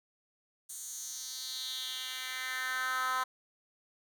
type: tone with high-pass filter sweep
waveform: 10% pulse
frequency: 257.5 Hz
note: C4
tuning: 28 cents flat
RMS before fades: -37 dBFS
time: 0.69-3.24 s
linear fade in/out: 10 ms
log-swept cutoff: 8200 to 1100 Hz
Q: 3.1
effects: none